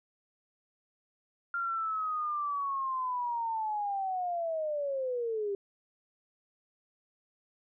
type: linear sweep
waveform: sine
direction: down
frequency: 1395 to 392 Hz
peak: -30 dBFS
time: 1.54-5.55 s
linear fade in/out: 2 ms
effects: none